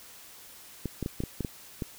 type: clicks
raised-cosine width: 3 ms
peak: -18 dBFS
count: 8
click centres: 0.857 / 1.027 / 1.061 / 1.204 / 1.237 / 1.407 / 1.448 / 1.822 s
effects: white hiss -50 dBFS RMS until 1.98 s